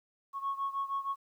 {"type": "beating tone pair", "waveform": "sine", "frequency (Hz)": [1099, 1105.4], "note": ["C#6", "C#6"], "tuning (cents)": [-15, -5], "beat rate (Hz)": 6.4, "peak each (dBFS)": [-33, -36], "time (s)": [0.33, 1.16], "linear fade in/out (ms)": 50, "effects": ["tanh soft clip ceiling -26 dBFS", "11-bit"]}